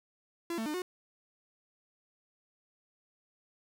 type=tone with pitch steps; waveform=45% pulse; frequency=339.6 / 223.4 / 302.5 / 363.8 Hz; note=F4 / A3 / D#4 / F#4; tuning=-48 / +27 / -49 / -29 cents; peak=-33 dBFS; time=0.5-0.82 s; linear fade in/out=2 ms; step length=80 ms; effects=none